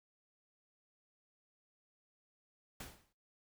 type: noise with exponential decay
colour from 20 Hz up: pink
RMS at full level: -44 dBFS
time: 2.8-3.13 s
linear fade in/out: 5 ms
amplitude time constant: 71 ms
effects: noise-tail reverb RT60 0.4 s tail -22 dB re dry

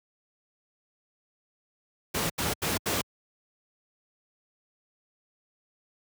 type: noise bursts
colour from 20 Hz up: pink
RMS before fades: -28 dBFS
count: 4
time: 2.14-3.017 s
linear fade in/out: 10 ms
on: 160 ms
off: 79 ms
effects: high-pass 80 Hz 12 dB/octave

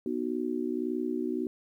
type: chord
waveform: sine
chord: B major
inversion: none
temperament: just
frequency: 246.9 / 308.7 / 370.4 Hz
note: B3 / D#4 / F#4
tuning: 0 / -14 / +2 cents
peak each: -33 dBFS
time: 0.06-1.47 s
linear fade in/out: 2 ms
effects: 11-bit

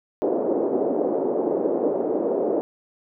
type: band-pass noise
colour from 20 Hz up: pink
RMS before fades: -23 dBFS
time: 0.22-2.61 s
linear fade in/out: 0 ms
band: 320 to 560 Hz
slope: 24 dB/octave
effects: none

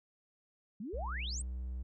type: exponential sweep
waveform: sine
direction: up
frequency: 186.3 to 8870 Hz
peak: -39 dBFS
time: 0.8-1.42 s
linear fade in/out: 5 ms
type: tone with pitch glide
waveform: triangle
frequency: 61.8 to 62.66 Hz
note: B1 to B1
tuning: +2 to +26 cents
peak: -35 dBFS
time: 0.93-1.83 s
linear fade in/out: 10 ms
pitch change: +24 cents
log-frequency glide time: 1.13-1.4 s
effects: none

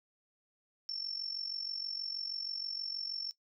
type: tone with amplitude modulation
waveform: sine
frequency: 5410 Hz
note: E8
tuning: 44 cents sharp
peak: -33 dBFS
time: 0.89-3.31 s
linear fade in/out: 0 ms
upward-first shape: sine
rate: 46.3 Hz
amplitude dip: 85%
effects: noise-tail reverb RT60 0.1 s tail -18 dB re dry

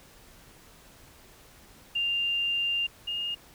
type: tone pair in turn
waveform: sine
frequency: 2794 / 2836 Hz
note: F7 / F7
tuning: 0 / +26 cents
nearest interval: unison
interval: 26 cents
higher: second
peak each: -25 / -29 dBFS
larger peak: first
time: 1.95-2.87 / 3.07-3.35 s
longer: first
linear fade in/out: 10 ms
effects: pink hiss -54 dBFS RMS until 3.54 s

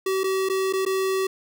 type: tone with dropouts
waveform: square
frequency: 381.8 Hz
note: G4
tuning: 46 cents flat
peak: -22 dBFS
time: 0.06-1.27 s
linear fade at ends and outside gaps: 5 ms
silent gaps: 0.235-0.24 / 0.489-0.497 / 0.727-0.734 / 0.852-0.862 s
effects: none

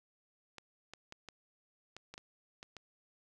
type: clicks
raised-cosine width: 0.2 ms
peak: -30 dBFS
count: 9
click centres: 0.583 / 0.936 / 1.124 / 1.287 / 1.966 / 2.14 / 2.179 / 2.629 / 2.767 s
effects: none

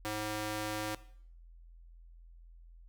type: tone with high-pass filter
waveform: square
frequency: 106.6 Hz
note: G#2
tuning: 46 cents sharp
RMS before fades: -37 dBFS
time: 0.05-0.95 s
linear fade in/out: 0 ms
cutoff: 320 Hz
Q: 0.55
effects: noise-tail reverb RT60 0.6 s tail -17 dB re dry + added 42 Hz sine -52 dBFS peak until 2.88 s

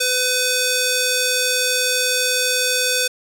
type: tone with band-pass filter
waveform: square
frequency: 504 Hz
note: B4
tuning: 35 cents sharp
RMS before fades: -19 dBFS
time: 0-3.08 s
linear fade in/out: 10 ms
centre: 6400 Hz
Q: 0.73
effects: none

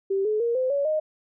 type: tone with pitch steps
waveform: sine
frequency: 389.8 / 427.5 / 468.9 / 514.3 / 564.1 / 618.8 Hz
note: G4 / A4 / A#4 / C5 / C#5 / D#5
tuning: -10 / -50 / +10 / -30 / +30 / -10 cents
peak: -21 dBFS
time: 0.1-1 s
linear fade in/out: 10 ms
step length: 150 ms
effects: none

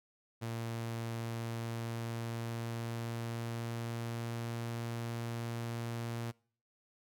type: tone with pitch glide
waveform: sawtooth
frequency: 115.3 to 116.84 Hz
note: A#2 to A#2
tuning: -19 to +4 cents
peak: -33 dBFS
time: 0.41-6.32 s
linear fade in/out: 20 ms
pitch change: +23 cents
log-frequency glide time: 1.09-4.7 s
effects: noise-tail reverb RT60 0.5 s tail -25 dB re dry

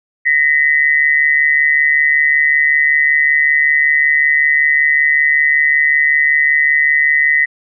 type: tone pair together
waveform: sine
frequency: 1864.7 / 2010 Hz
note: A#6 / B6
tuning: 0 / +30 cents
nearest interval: minor second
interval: 130 cents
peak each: -12 dBFS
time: 0.25-7.46 s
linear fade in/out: 20 ms
effects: none

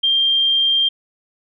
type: tone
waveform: sine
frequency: 3185 Hz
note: G7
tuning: 27 cents sharp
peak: -13 dBFS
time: 0.03-0.89 s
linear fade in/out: 10 ms
effects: none

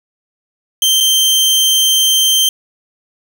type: tone with dropouts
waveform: sawtooth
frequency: 3136 Hz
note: G7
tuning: in tune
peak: -6 dBFS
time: 0.82-2.49 s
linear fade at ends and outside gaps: 2 ms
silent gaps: 1.004-1.007 s
effects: none

